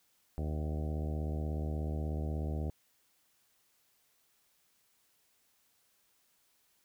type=harmonic tone with a mistuned harmonic; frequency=76.5 Hz; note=D#2; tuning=29 cents flat; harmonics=1 / 2 / 3 / 4 / 5 / 6 / 7 / 8 / 9 / 10; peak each=-34 / -40 / -44 / -46 / -48 / -50 / -51 / -52 / -53 / -54 dBFS; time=0.38-2.7 s; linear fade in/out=0 ms; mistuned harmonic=9; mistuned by=-40 cents; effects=white hiss -72 dBFS RMS until 6.84 s